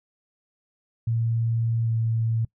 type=tone with pitch glide; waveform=sine; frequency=114.9 to 113.45 Hz; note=A#2 to A#2; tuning=-25 to -47 cents; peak=-21 dBFS; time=1.07-2.45 s; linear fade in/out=5 ms; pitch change=-22 cents; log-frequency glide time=1.84-1.9 s; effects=noise-tail reverb RT60 0.1 s tail -23 dB re dry